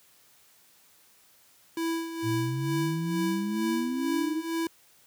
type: tone with tremolo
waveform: square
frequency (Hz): 329.6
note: E4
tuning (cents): 0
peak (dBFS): -27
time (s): 1.77-4.67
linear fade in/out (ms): 2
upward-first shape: sine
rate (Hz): 2.2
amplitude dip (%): 65
type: exponential sweep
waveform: sine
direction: up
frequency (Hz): 113 to 327.8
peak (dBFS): -28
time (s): 2.22-4.45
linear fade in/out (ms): 50
effects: white hiss -60 dBFS RMS until 5.06 s + high-pass 60 Hz 12 dB/octave